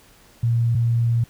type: tone pair in turn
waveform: sine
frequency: 117.1 / 117.1 Hz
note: A#2 / A#2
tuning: +8 / +8 cents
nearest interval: unison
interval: 0 cents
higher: neither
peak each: -16 dBFS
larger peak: neither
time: 0.43-0.75 / 0.75-1.24 s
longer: second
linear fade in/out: 5 ms
effects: pink hiss -52 dBFS RMS until 1.29 s